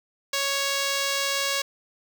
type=tone; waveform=5% pulse; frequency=554.4 Hz; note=C#5; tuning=in tune; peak=-12 dBFS; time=0.33-1.62 s; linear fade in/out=5 ms; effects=none